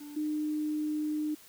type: tone pair in turn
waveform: triangle / sine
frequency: 293.8 / 303.6 Hz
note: D4 / D#4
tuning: +1 / -42 cents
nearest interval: minor second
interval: 57 cents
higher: second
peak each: -40 / -29 dBFS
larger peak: second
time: 0-0.16 / 0.16-1.35 s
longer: second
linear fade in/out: 10 ms
effects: white hiss -55 dBFS RMS until 1.48 s